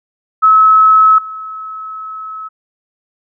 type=tone with level steps; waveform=sine; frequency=1292 Hz; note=E6; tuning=35 cents flat; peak=-4 / -23 dBFS; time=0.42-2.49 s; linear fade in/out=20 ms; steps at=1.18 s; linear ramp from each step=5 ms; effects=none